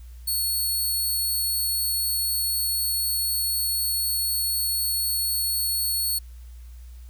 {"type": "tone", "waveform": "5% pulse", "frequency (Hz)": 4396, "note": "C#8", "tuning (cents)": -15, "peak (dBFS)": -16, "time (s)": [0.27, 6.19], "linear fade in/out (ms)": 10, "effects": ["added 60 Hz sine -39 dBFS peak until 7.09 s", "white hiss -59 dBFS RMS until 7.09 s"]}